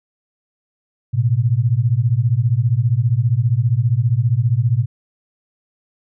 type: beating tone pair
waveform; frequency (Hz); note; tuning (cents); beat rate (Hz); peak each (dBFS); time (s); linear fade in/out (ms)
sine; 111 / 126; A2 / B2; +16 / +35; 15; -16; 1.13-4.86; 20
effects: none